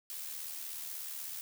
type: noise with amplitude modulation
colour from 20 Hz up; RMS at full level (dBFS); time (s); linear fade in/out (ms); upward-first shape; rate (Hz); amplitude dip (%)
blue; -40; 0.1-1.41; 0; sine; 76.4; 45
effects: none